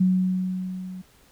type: tone with level ramp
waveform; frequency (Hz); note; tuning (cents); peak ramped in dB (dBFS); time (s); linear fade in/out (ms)
sine; 185; F#3; 0; -15 to -34; 0-1.02; 10
effects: pink hiss -57 dBFS RMS until 1.31 s